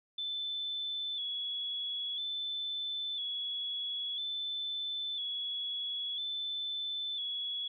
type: tone with vibrato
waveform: sine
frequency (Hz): 3444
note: A7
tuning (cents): -38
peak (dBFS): -34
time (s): 0.18-7.68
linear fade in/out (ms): 5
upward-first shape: square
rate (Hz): 0.5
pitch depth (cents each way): 39
effects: none